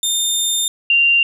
20% pulse / sine tone pair in turn, 3621 / 2776 Hz, A7 / F7, +49 / -11 cents, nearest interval perfect fourth, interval 460 cents, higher first, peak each -10 dBFS, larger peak neither, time 0.03-0.68 / 0.9-1.23 s, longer first, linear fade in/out 2 ms, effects none

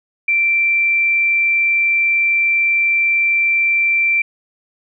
sine tone, 2349 Hz, D7, in tune, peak -12 dBFS, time 0.28-4.22 s, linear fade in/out 5 ms, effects none

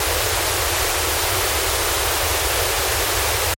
pink band-stop noise, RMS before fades -19 dBFS, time 0-3.54 s, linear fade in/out 2 ms, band 100 to 350 Hz, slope 48 dB/octave, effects high-pass 60 Hz 12 dB/octave + MP3 64 kbps

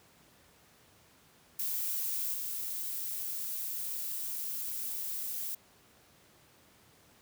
violet noise with level steps, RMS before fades -34 / -37 dBFS, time 1.59-5.55 s, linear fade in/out 5 ms, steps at 2.34 s, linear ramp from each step 2 ms, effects pink hiss -62 dBFS RMS until 7.21 s + high-pass 80 Hz 12 dB/octave

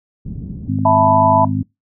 white low-pass noise, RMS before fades -28 dBFS, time 0.25-0.69 s, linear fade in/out 10 ms, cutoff 210 Hz, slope 24 dB/octave
harmonic tone, 51.6 Hz, G#1, 10 cents flat, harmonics 2 / 3 / 4 / 5, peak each -20 / -23 / -24 / -20 dBFS, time 0.68-1.63 s, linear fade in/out 10 ms
clicks, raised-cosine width 2 ms, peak -24 dBFS, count 2, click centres 0.788 / 1.067 s
sine chord, E suspended fourth, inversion none, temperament equal, 659.3 / 880 / 987.8 Hz, E5 / A5 / B5, 0 / 0 / 0 cents, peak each -14 dBFS, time 0.85-1.45 s, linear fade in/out 5 ms
effects noise-tail reverb RT60 0.2 s tail -23 dB re dry

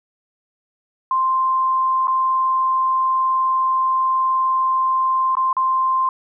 sine tone with dropouts, 1046.5 Hz, C6, in tune, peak -15 dBFS, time 1.11-6.09 s, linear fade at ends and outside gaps 2 ms, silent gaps 2.072-2.08 / 5.353-5.369 / 5.529-5.567 s, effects none

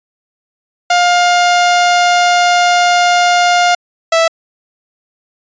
sawtooth tone pair in turn, 707 / 658.2 Hz, F5 / E5, +21 / -3 cents, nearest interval minor second, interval 124 cents, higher first, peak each -4 dBFS, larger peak neither, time 0.9-3.75 / 4.12-4.28 s, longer first, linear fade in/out 5 ms, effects resampled to 16000 Hz

